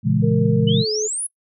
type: chord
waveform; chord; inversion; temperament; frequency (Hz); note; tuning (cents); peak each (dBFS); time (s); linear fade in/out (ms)
sine; A# half-diminished seventh; none; just; 116.54 / 139.85 / 167.82 / 209.8; A#2 / C#3 / E3 / G#3; 0 / +16 / +31 / +18; -20; 0.03-0.85; 50
type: tone with pitch glide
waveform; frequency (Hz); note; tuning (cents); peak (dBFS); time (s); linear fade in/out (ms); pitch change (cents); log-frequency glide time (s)
sine; 462.1 to 428.7; A#4 to A4; -15 to -45; -21; 0.22-1.08; 20; -130; 0.77-0.89
type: exponential sweep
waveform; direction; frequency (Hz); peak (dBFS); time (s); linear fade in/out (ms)
sine; up; 2908 to 10850; -22; 0.67-1.27; 10
effects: noise-tail reverb RT60 0.1 s tail -24 dB re dry